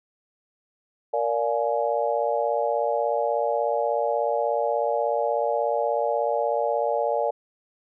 sine chord, Bb dominant seventh, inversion none, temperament just, 466.2 / 582.7 / 699.2 / 839.1 Hz, Bb4 / D5 / F5 / Ab5, 0 / -14 / +2 / +18 cents, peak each -27 / -25 / -28 / -28 dBFS, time 1.13-7.31 s, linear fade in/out 10 ms, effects none

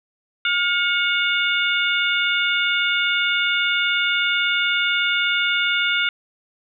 harmonic tone with a mistuned harmonic, 711 Hz, F5, 31 cents sharp, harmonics 2 / 3 / 4 / 5, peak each -21 / -23 / -24 / -25 dBFS, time 0.45-6.09 s, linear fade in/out 2 ms, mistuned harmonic 3, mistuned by +58 cents, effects none

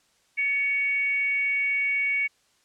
sine tone with frequency modulation, 2236 Hz, C#7, 14 cents sharp, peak -22 dBFS, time 0.37-2.28 s, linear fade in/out 20 ms, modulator 504 Hz, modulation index 0.26, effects white hiss -65 dBFS RMS until 2.64 s + low-pass 8000 Hz 12 dB/octave

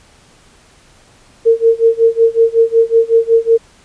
sine tone with tremolo, 456.8 Hz, A#4, 35 cents flat, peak -4 dBFS, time 1.45-3.58 s, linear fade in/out 20 ms, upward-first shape sine, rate 5.4 Hz, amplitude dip 95%, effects pink hiss -47 dBFS RMS until 3.84 s + resampled to 22050 Hz

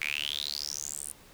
sawtooth tone with high-pass filter sweep, 73 Hz, D2, 10 cents flat, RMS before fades -35 dBFS, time 0.01-1.12 s, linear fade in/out 5 ms, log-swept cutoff 2200 to 9600 Hz, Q 9.6, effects pink hiss -55 dBFS RMS until 1.33 s

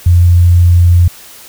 sine tone, 87.31 Hz, F2, in tune, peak -3 dBFS, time 0.06-1.08 s, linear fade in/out 5 ms, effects white hiss -35 dBFS RMS until 1.48 s

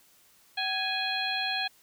harmonic tone with a mistuned harmonic, 830.6 Hz, G#5, in tune, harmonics 1 / 2 / 3 / 4 / 5, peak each -34 / -34 / -34 / -34 / -34 dBFS, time 0.57-1.68 s, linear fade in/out 10 ms, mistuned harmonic 1, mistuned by -150 cents, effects white hiss -61 dBFS RMS until 1.82 s

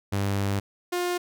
sawtooth tone pair in turn, 99.6 / 354.9 Hz, G2 / F4, +28 / +28 cents, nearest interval octave + minor seventh, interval 2200 cents, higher second, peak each -20 / -21 dBFS, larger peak first, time 0.12-0.6 / 0.92-1.18 s, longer first, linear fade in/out 10 ms, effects none

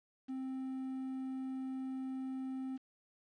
triangle tone with quantisation, 262.6 Hz, C4, 6 cents sharp, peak -36 dBFS, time 0.28-2.78 s, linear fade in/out 20 ms, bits 10, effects low-pass 4000 Hz 12 dB/octave

